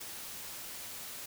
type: noise with ADSR envelope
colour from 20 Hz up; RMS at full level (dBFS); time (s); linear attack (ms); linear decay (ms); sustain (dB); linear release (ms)
white; -41; 0-1.26; 15; 6; -3; 6
effects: none